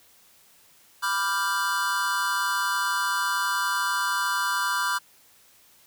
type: chord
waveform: square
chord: G dominant seventh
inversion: first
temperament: equal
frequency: 987.8 / 1174.7 / 1396.9 / 1568 Hz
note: B5 / D6 / F6 / G6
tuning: 0 / 0 / 0 / 0 cents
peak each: -30 dBFS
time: 1.02-4.99 s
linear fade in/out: 20 ms
effects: white hiss -57 dBFS RMS until 5.86 s